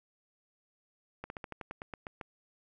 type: slowing click train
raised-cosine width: 0.5 ms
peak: -25 dBFS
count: 11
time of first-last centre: 1.24-2.212 s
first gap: 61 ms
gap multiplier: 1.1
effects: none